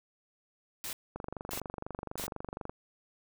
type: noise bursts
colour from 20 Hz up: white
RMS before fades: -39 dBFS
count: 3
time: 0.84-2.267 s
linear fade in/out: 0 ms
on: 89 ms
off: 580 ms
type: click train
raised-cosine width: 1 ms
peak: -24 dBFS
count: 38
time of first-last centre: 1.16-2.695 s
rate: 24.1 Hz
effects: none